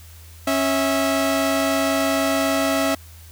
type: tone pair together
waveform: sawtooth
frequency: 274.3 / 652.4 Hz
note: C#4 / E5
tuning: -18 / -18 cents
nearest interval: octave + minor third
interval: 1500 cents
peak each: -17 dBFS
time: 0.47-2.95 s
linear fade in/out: 5 ms
effects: added 82 Hz sine -41 dBFS peak until 3.31 s + white hiss -48 dBFS RMS until 3.31 s